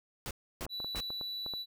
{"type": "noise bursts", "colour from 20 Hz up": "pink", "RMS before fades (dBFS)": -39, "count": 3, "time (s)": [0.26, 1.004], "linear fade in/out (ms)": 0, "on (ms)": 48, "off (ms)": 300}
{"type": "clicks", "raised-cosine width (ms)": 1, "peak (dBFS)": -30, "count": 9, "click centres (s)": [0.627, 0.665, 0.802, 0.845, 0.949, 1.104, 1.212, 1.463, 1.537]}
{"type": "tone", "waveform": "triangle", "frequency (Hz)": 3951, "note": "B7", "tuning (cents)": 0, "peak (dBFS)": -35, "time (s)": [0.69, 1.66], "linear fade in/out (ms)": 50}
{"effects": []}